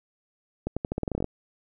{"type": "accelerating click train", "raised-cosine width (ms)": 2, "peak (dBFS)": -14, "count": 13, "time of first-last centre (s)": [0.67, 1.243], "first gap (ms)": 96, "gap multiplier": 0.86, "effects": []}